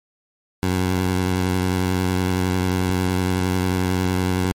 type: tone with vibrato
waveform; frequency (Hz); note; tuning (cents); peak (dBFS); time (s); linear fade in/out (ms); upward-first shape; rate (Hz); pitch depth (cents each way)
15% pulse; 92; F#2; -9; -12; 0.63-4.52; 0; triangle; 11; 31
effects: MP3 64 kbps